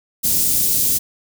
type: band-stop noise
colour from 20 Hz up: white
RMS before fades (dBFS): -17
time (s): 0.23-0.99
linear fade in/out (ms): 20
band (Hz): 260 to 6300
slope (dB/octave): 12
effects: none